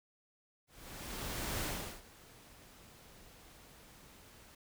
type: noise with ADSR envelope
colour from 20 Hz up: pink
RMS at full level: -37 dBFS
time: 0.67-4.55 s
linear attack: 950 ms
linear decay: 390 ms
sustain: -21 dB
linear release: 4 ms
effects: none